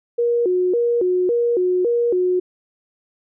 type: tone with vibrato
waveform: sine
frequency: 415.3 Hz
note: G#4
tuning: in tune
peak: -15 dBFS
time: 0.18-2.4 s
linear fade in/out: 10 ms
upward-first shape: square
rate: 1.8 Hz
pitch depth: 230 cents each way
effects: none